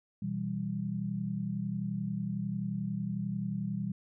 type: chord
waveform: sine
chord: E minor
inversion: second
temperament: equal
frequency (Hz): 123.47 / 164.81 / 196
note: B2 / E3 / G3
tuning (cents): 0 / 0 / 0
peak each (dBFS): -38 / -37 / -34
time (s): 0.22-3.92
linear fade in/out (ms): 5
effects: none